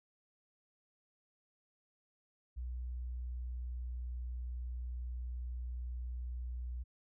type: tone with pitch glide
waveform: sine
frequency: 61.5 to 61.15 Hz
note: B1 to B1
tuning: -7 to -16 cents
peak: -38 dBFS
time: 2.56-6.84 s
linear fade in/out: 20 ms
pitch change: -9 cents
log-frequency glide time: 2.72-4.08 s
effects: none

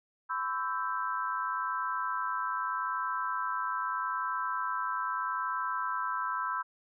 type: chord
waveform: sine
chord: C# half-diminished seventh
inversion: third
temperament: equal with one note detuned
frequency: 1007.9 / 1108.7 / 1318.5 / 1568 Hz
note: B5 / C#6 / E6 / G6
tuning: +35 / 0 / 0 / 0 cents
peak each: -34 / -40 / -34 / -38 dBFS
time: 0.29-6.63 s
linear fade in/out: 20 ms
effects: none

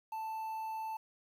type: tone with quantisation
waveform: triangle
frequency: 882 Hz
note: A5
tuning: 4 cents sharp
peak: -35 dBFS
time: 0.12-0.97 s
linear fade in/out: 5 ms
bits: 10
effects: none

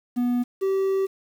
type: tone pair in turn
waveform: triangle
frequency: 244.3 / 386.3 Hz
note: B3 / G4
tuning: -19 / -25 cents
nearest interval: minor sixth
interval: 794 cents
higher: second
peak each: -18 dBFS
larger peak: neither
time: 0.16-0.44 / 0.61-1.07 s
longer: second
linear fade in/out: 20 ms
effects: 8-bit

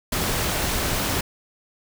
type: noise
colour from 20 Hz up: pink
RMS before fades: -24 dBFS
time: 0.12-1.21 s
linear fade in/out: 5 ms
effects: none

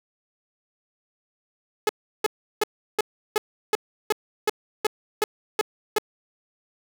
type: tone bursts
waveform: sawtooth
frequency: 426.1 Hz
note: G#4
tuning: 44 cents sharp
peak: -14 dBFS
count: 12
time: 1.87-5.984 s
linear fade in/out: 2 ms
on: 22 ms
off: 350 ms
effects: none

